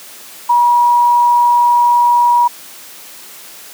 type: tone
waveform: sine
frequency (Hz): 961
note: B5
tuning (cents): -48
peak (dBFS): -7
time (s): 0.49-2.48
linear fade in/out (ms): 10
effects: white hiss -35 dBFS RMS until 3.73 s + high-pass 200 Hz 12 dB/octave